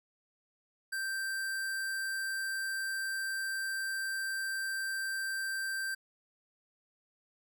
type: tone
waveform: square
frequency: 1568 Hz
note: G6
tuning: in tune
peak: -34 dBFS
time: 0.92-5.95 s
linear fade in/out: 10 ms
effects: none